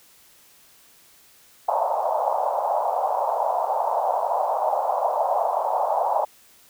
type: band-pass noise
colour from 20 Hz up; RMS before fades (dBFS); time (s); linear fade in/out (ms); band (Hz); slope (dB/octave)
white; -23; 1.68-6.25; 5; 580 to 930; 48
effects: white hiss -54 dBFS RMS until 6.69 s